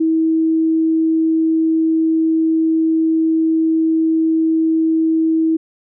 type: tone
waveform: sine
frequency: 322 Hz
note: E4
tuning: 41 cents flat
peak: -12 dBFS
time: 0-5.57 s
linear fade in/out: 10 ms
effects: none